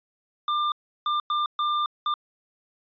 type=tone bursts at uneven times; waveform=square; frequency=1195 Hz; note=D6; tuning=30 cents sharp; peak=-23 dBFS; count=5; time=0.48-0.72 / 1.06-1.2 / 1.3-1.46 / 1.59-1.86 / 2.06-2.14 s; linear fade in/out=2 ms; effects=resampled to 11025 Hz